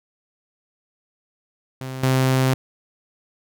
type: tone with level steps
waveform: sawtooth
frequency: 130.81 Hz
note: C3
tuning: in tune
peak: -25 / -12 dBFS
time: 1.81-2.54 s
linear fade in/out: 2 ms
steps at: 2.03 s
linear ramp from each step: 2 ms
effects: none